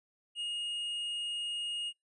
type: tone with tanh clipping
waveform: sine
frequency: 2860 Hz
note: F7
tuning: 41 cents sharp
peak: -35 dBFS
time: 0.35-1.93 s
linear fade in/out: 50 ms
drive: 6 dB
effects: noise-tail reverb RT60 0.2 s tail -26 dB re dry + resampled to 24000 Hz